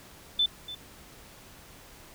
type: tone with echo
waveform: sine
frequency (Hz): 3520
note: A7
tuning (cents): 0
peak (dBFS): -21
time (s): 0.39-0.46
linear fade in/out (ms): 5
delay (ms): 290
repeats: 1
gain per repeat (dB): -15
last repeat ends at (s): 0.75
effects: pink hiss -51 dBFS RMS until 2.14 s